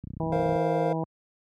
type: click train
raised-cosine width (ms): 5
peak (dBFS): -23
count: 17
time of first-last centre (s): 0.04-0.556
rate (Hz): 31
type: harmonic tone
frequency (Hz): 161.9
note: E3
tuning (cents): -31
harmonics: 1 / 2 / 3 / 4 / 5 / 6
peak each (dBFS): -29 / -32 / -34 / -35 / -36 / -37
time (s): 0.2-1.04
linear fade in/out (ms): 2
type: chord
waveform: triangle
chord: Bb suspended second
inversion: none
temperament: equal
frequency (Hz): 466.2 / 523.3 / 698.5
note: Bb4 / C5 / F5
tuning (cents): 0 / 0 / 0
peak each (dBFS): -27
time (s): 0.32-0.93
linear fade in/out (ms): 5
effects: high-pass 80 Hz 12 dB/octave + MP3 64 kbps